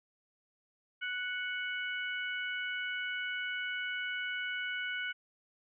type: harmonic tone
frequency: 740 Hz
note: F#5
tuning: in tune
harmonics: 2 / 3 / 4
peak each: -36 / -40 / -42 dBFS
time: 1.01-5.13 s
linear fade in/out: 20 ms
effects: none